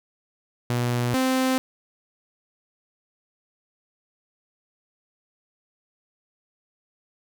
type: tone pair in turn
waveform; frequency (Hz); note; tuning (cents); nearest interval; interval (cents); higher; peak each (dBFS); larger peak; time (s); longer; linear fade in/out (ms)
sawtooth; 121.4 / 259.9; B2 / C4; -29 / -11; octave + minor second; 1318; second; -18 / -16; second; 0.7-1.14 / 1.14-1.58; neither; 0
effects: none